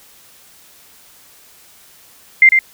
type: tone with echo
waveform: sine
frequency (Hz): 2093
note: C7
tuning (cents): 0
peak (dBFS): -3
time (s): 2.42-2.49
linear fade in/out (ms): 2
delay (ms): 100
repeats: 1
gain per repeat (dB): -5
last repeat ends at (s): 2.59
effects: white hiss -46 dBFS RMS until 2.73 s

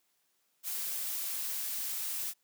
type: noise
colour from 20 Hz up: blue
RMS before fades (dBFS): -36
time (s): 0.63-2.34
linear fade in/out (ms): 50
effects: white hiss -75 dBFS RMS until 2.43 s + high-pass 150 Hz 12 dB/octave

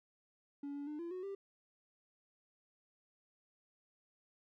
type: tone with pitch steps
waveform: triangle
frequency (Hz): 283.8 / 285.6 / 299.7 / 340.3 / 367.7 / 394.4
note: C#4 / D4 / D4 / F4 / F#4 / G4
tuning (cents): +41 / -48 / +35 / -45 / -11 / +11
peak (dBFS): -38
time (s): 0.63-1.35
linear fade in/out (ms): 5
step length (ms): 120
effects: tanh soft clip ceiling -35 dBFS

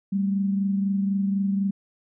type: tone pair together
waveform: sine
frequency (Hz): 196.01 / 220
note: G3 / A3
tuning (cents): 0 / 0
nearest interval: major second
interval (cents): 200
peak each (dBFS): -21 / -33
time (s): 0.12-1.71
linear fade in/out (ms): 10
effects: none

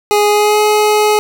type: tone with pitch glide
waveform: 25% pulse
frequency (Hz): 415.3 to 422.6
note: G#4 to G#4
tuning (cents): 0 to +30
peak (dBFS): -5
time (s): 0.11-1.19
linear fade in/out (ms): 0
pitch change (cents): +30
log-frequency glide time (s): 0.28-0.6
effects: none

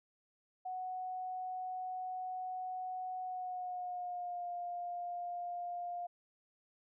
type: tone with pitch glide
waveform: sine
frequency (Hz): 740 to 704.1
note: F#5 to F5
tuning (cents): 0 to +14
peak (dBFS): -38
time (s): 0.65-6.07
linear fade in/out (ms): 10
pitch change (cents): -86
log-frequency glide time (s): 3.22-4.49
effects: none

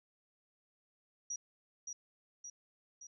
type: tone with echo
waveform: sine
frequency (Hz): 5780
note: F#8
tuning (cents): -41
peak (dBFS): -37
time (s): 1.3-1.36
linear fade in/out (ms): 5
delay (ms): 570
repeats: 3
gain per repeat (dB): -4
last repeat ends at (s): 3.07
effects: none

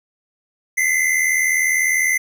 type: tone pair together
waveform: square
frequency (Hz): 2013 / 2093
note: B6 / C7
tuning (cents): +33 / 0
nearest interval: minor second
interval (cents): 67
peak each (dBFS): -19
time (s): 0.77-2.18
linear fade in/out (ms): 10
effects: none

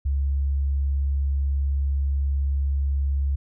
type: tone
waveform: sine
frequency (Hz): 69.3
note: C#2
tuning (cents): 0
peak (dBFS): -20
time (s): 0.05-3.36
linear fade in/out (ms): 10
effects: none

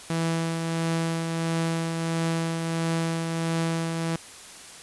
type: tone with tremolo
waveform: sawtooth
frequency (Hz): 164.81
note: E3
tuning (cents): 0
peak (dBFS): -19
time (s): 0.1-4.16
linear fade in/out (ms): 2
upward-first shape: triangle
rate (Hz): 1.5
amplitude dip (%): 40
effects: white hiss -44 dBFS RMS until 4.82 s + resampled to 24000 Hz

